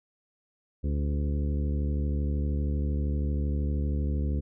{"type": "harmonic tone with a mistuned harmonic", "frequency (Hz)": 72.8, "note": "D2", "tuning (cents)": -15, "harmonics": [1, 2, 3, 4, 5, 6, 7], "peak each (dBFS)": [-26, -34, -36, -39, -45, -45, -46], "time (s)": [0.83, 4.41], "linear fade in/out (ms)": 20, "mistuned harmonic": 6, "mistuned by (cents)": -32, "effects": []}